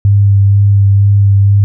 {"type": "tone with vibrato", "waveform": "sine", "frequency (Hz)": 100, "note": "G2", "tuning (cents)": 35, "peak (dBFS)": -4, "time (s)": [0.05, 1.64], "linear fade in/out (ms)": 0, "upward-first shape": "sine", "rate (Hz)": 2.1, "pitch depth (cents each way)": 16, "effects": []}